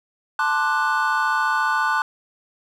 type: chord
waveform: triangle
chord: D dominant seventh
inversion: second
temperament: equal with one note detuned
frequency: 880 / 1046.5 / 1180.8 / 1480 Hz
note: A5 / C6 / D6 / F#6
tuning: 0 / 0 / +9 / 0 cents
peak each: -22 / -24 / -23 / -20 dBFS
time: 0.39-2.02 s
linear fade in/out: 2 ms
effects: none